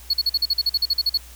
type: tone bursts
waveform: triangle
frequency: 4371 Hz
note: C#8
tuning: 25 cents flat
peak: -15 dBFS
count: 14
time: 0.1-1.175 s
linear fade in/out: 5 ms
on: 35 ms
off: 45 ms
effects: added 60 Hz sine -42 dBFS peak until 1.35 s + white hiss -46 dBFS RMS until 1.35 s